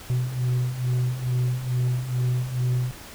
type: beating tone pair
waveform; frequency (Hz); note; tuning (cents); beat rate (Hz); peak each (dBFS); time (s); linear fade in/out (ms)
sine; 123.47 / 125.77; B2 / B2; 0 / +32; 2.3; -25 / -21; 0.1-2.91; 0
effects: tanh soft clip ceiling -19 dBFS + pink hiss -42 dBFS RMS until 3.14 s